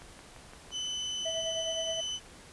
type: click train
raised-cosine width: 0.5 ms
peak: -33 dBFS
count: 5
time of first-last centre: 0.02-0.706 s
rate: 5.83 Hz
type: tone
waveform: 35% pulse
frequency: 3016 Hz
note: F#7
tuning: 32 cents sharp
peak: -31 dBFS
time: 0.71-2.2 s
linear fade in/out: 50 ms
type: tone with tremolo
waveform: triangle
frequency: 650 Hz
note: E5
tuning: 24 cents flat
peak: -30 dBFS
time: 1.25-2.01 s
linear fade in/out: 10 ms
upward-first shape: sine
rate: 9.6 Hz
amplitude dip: 60%
effects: pink hiss -52 dBFS RMS until 2.52 s + resampled to 24000 Hz